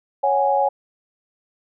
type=chord; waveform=sine; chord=C# suspended fourth; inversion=none; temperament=equal; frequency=554.4 / 740 / 830.6 Hz; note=C#5 / F#5 / G#5; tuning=0 / 0 / 0 cents; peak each=-20 / -23 / -18 dBFS; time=0.23-0.69 s; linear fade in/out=10 ms; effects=none